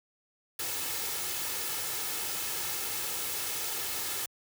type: noise with comb filter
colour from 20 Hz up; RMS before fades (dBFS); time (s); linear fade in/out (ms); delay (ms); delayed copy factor
white; -34; 0.59-4.26; 5; 2.3; +0.5
effects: high-pass 80 Hz 12 dB/octave